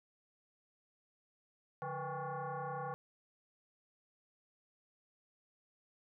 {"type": "tone with frequency modulation", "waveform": "sine", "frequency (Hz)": 144.5, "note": "D3", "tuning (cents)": -28, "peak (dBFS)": -38, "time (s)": [1.82, 2.94], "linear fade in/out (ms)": 0, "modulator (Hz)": 320, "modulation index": 3.5, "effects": []}